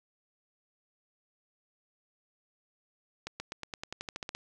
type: accelerating click train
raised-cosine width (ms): 0.2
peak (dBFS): -20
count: 13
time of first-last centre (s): 3.27-4.35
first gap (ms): 130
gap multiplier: 0.93
effects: none